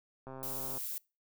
click train, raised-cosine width 1 ms, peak -32 dBFS, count 68, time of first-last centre 0.27-0.778 s, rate 132 Hz
violet noise, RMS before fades -39 dBFS, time 0.43-0.98 s, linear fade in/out 0 ms
effects noise-tail reverb RT60 0.3 s tail -25 dB re dry

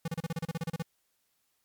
square tone bursts, 164.81 Hz, E3, in tune, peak -31 dBFS, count 13, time 0.05-0.824 s, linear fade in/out 5 ms, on 30 ms, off 32 ms, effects white hiss -75 dBFS RMS until 1.64 s + MP3 96 kbps

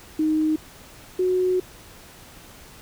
sine tone pair in turn, 311.1 / 367.4 Hz, D#4 / F#4, 0 / -12 cents, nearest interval minor third, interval 288 cents, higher second, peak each -18 dBFS, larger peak neither, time 0.19-0.56 / 1.19-1.6 s, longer second, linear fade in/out 5 ms, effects pink hiss -46 dBFS RMS until 2.81 s

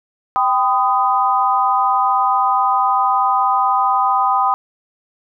sine chord, G augmented, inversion none, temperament equal with one note detuned, 784 / 1008.5 / 1244.5 Hz, G5 / B5 / D#6, 0 / +36 / 0 cents, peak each -17 dBFS, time 0.36-4.54 s, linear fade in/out 0 ms, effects none

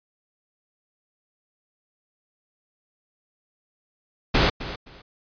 pink noise with echo, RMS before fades -18 dBFS, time 4.34-4.5 s, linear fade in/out 10 ms, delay 260 ms, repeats 2, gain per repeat -14 dB, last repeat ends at 5.02 s, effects resampled to 11025 Hz

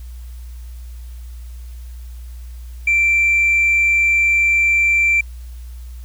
triangle tone with tanh clipping, 2349 Hz, D7, in tune, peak -12 dBFS, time 2.87-5.21 s, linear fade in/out 5 ms, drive 5 dB, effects added 60 Hz sine -30 dBFS peak until 6.04 s + white hiss -51 dBFS RMS until 6.04 s

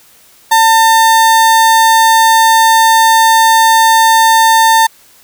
35% pulse tone, 900 Hz, A5, 39 cents sharp, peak -3 dBFS, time 0.51-4.87 s, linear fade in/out 10 ms, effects white hiss -44 dBFS RMS until 5.23 s

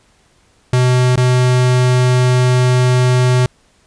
square tone with dropouts, 125.9 Hz, B2, 34 cents sharp, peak -10 dBFS, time 0.73-3.46 s, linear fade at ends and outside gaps 2 ms, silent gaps 1.158-1.175 s, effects pink hiss -54 dBFS RMS until 3.86 s + resampled to 22050 Hz

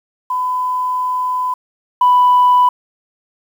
sine tone pair in turn, 1005 / 991.2 Hz, B5 / B5, +30 / +6 cents, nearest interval unison, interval 24 cents, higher first, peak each -15 / -6 dBFS, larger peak second, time 0.3-1.54 / 2.01-2.69 s, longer first, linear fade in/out 5 ms, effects tanh soft clip ceiling -4 dBFS + 7-bit

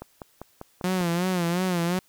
click train, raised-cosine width 1 ms, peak -22 dBFS, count 6, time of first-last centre 0.02-1.01 s, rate 5.05 Hz
sawtooth tone with vibrato, 177.5 Hz, F3, 28 cents sharp, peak -19 dBFS, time 0.84-1.99 s, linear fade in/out 2 ms, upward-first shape sine, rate 2.8 Hz, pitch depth 90 cents each way
effects white hiss -62 dBFS RMS until 2.08 s

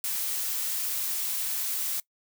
blue noise, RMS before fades -30 dBFS, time 0.04-2 s, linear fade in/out 2 ms, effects noise-tail reverb RT60 0.1 s tail -22 dB re dry

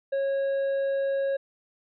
triangle tone with hard clipping, 548 Hz, C#5, 20 cents flat, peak -25 dBFS, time 0.12-1.37 s, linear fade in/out 10 ms, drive 7 dB, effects resampled to 11025 Hz

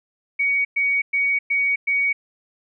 sine tone bursts, 2246 Hz, C#7, 22 cents sharp, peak -17 dBFS, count 5, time 0.39-2.13 s, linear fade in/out 10 ms, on 260 ms, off 110 ms, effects none

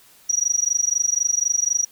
sine tone with amplitude modulation, 5780 Hz, F#8, 41 cents flat, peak -14 dBFS, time 0.29-1.85 s, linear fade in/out 10 ms, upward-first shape sine, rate 24 Hz, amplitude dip 95%, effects white hiss -52 dBFS RMS until 1.91 s

